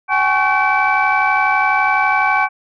sine tone cluster, 764 / 836 / 1113 / 1527 / 2311 Hz, G5 / G#5 / C#6 / G6 / D7, -45 / +11 / +7 / -46 / -28 cents, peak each -18 dBFS, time 0.08-2.49 s, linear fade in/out 50 ms, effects tanh soft clip ceiling -4 dBFS

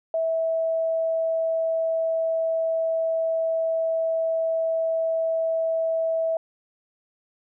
sine tone, 652 Hz, E5, 19 cents flat, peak -21 dBFS, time 0.14-6.37 s, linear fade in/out 2 ms, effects none

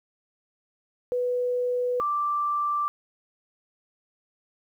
sine tone pair in turn, 493.9 / 1174.7 Hz, B4 / D6, 0 / 0 cents, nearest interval octave + minor third, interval 1500 cents, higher second, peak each -23 dBFS, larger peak neither, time 1.12-2 / 2-2.88 s, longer neither, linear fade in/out 0 ms, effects 10-bit

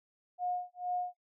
sine tone with tremolo, 719 Hz, F#5, 50 cents flat, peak -30 dBFS, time 0.38-1.14 s, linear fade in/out 50 ms, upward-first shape sine, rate 2.2 Hz, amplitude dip 100%, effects noise-tail reverb RT60 0.1 s tail -25 dB re dry

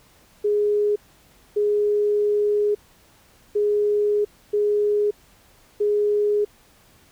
sine tone bursts at uneven times, 415.3 Hz, G#4, in tune, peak -17 dBFS, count 5, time 0.44-0.96 / 1.56-2.75 / 3.55-4.25 / 4.53-5.11 / 5.8-6.45 s, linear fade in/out 10 ms, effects pink hiss -55 dBFS RMS until 7.11 s

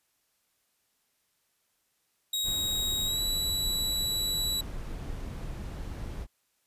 sawtooth tone with pitch glide, 3800 to 3927 Hz, A#7 to B7, +33 to -11 cents, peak -25 dBFS, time 2.33-4.61 s, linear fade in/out 5 ms, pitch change +56 cents, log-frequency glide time 3.06-3.2 s
brown noise, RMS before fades -37 dBFS, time 2.43-6.27 s, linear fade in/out 50 ms
effects white hiss -74 dBFS RMS until 6.66 s + resampled to 32000 Hz

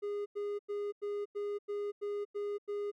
triangle tone bursts, 410 Hz, G#4, 22 cents flat, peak -32 dBFS, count 9, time 0.02-2.916 s, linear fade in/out 20 ms, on 240 ms, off 92 ms, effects none

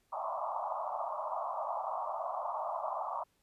pink band-pass noise, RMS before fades -37 dBFS, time 0.12-3.24 s, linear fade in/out 10 ms, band 600 to 1200 Hz, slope 96 dB/octave, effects pink hiss -74 dBFS RMS until 3.42 s + resampled to 32000 Hz

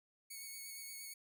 5% pulse tone with vibrato, 2217 Hz, C#7, in tune, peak -37 dBFS, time 0.3-1.14 s, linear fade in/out 10 ms, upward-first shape sine, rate 8.6 Hz, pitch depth 17 cents each way, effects none

